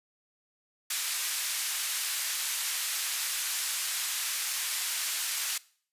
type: band-pass noise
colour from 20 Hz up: white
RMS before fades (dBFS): -32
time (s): 0.9-5.58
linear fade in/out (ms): 5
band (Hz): 1500 to 12000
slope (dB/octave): 12
effects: noise-tail reverb RT60 0.5 s tail -21 dB re dry + resampled to 32000 Hz